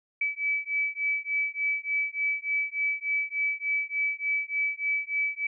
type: beating tone pair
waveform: sine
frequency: 2295 / 2298.4 Hz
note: D7 / D7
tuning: -40 / -38 cents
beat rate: 3.4 Hz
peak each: -29 dBFS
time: 0.21-5.47 s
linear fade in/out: 5 ms
effects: none